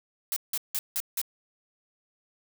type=noise bursts; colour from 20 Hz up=blue; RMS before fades=-29 dBFS; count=5; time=0.32-1.215 s; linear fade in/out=0 ms; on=43 ms; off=170 ms; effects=none